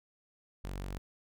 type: tone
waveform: sawtooth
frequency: 47.1 Hz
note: F#1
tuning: 32 cents sharp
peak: -34 dBFS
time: 0.64-0.98 s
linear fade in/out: 0 ms
effects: none